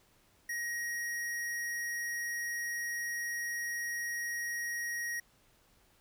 square tone, 1888 Hz, A#6, 22 cents sharp, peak -35 dBFS, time 0.49-5.2 s, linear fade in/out 5 ms, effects pink hiss -67 dBFS RMS until 6 s

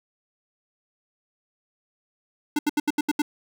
square tone bursts, 296.8 Hz, D4, 18 cents sharp, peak -20 dBFS, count 7, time 2.56-3.22 s, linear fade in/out 5 ms, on 30 ms, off 75 ms, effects none

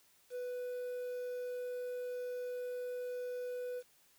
triangle tone with quantisation, 495.5 Hz, B4, 6 cents sharp, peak -36 dBFS, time 0.3-3.83 s, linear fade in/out 50 ms, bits 10, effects white hiss -68 dBFS RMS until 4.18 s

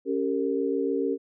sine chord, G diminished, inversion second, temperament equal with one note detuned, 277.2 / 392 / 458.9 Hz, Db4 / G4 / Bb4, 0 / 0 / -27 cents, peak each -28 dBFS, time 0.05-1.18 s, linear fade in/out 50 ms, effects none

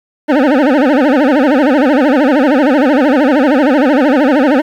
25% pulse tone with vibrato, 277.2 Hz, C#4, in tune, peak -3 dBFS, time 0.28-4.62 s, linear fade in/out 20 ms, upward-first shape sine, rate 13 Hz, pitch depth 200 cents each way, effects low-pass 2000 Hz 12 dB/octave + 7-bit

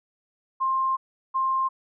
sine tone pair in turn, 1057 / 1057 Hz, C6 / C6, +17 / +17 cents, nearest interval unison, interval 0 cents, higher neither, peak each -21 dBFS, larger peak neither, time 0.6-0.97 / 1.34-1.69 s, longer first, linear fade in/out 20 ms, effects none

